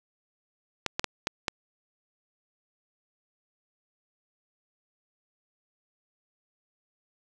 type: clicks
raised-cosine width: 0.2 ms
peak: -9 dBFS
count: 5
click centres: 0.863 / 0.995 / 1.043 / 1.271 / 1.482 s
effects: none